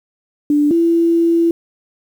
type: tone pair in turn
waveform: sine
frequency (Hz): 293.7 / 335.5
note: D4 / E4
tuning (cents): 0 / +31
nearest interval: major second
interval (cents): 231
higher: second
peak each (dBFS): -10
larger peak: neither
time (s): 0.5-0.71 / 0.71-1.51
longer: second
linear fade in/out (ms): 2
effects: 7-bit